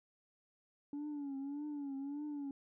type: tone with vibrato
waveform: sine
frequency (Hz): 284.7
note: C#4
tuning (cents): +46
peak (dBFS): -37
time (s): 0.93-2.51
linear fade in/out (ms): 2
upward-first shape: triangle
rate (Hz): 1.7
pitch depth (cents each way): 97
effects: tanh soft clip ceiling -38 dBFS